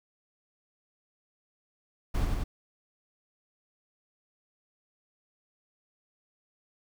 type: noise with echo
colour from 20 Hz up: brown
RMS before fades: -27 dBFS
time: 2.14-2.25 s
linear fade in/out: 10 ms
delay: 95 ms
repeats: 2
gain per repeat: -2 dB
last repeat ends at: 2.44 s
effects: none